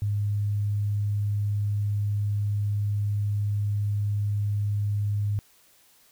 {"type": "tone", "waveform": "sine", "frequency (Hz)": 102.9, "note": "G#2", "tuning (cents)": -16, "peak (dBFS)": -23, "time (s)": [0.02, 5.39], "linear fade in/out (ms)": 0, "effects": ["white hiss -59 dBFS RMS until 6.11 s"]}